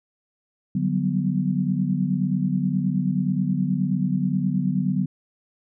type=chord; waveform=sine; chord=G major seventh; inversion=second; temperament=equal with one note detuned; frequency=146.83 / 185 / 194.42 / 246.9 Hz; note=D3 / F#3 / G3 / B3; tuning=0 / 0 / -14 / 0 cents; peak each=-26 / -23 / -28 / -27 dBFS; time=0.75-5.06 s; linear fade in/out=5 ms; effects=none